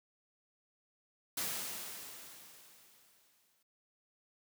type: noise with exponential decay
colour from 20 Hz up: white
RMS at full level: -36 dBFS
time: 1.37-3.63 s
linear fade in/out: 5 ms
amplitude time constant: 490 ms
effects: high-pass 100 Hz 12 dB/octave